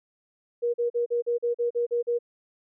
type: tone bursts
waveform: sine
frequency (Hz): 476.1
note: A#4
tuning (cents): +37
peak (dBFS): -22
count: 10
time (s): 0.62-2.189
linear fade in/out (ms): 20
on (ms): 120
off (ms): 41
effects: none